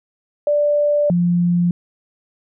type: tone pair in turn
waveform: sine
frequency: 587.3 / 174.61 Hz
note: D5 / F3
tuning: 0 / 0 cents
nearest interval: octave + major sixth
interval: 2100 cents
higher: first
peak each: -13 dBFS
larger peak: neither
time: 0.47-1.1 / 1.1-1.71 s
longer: first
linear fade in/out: 2 ms
effects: none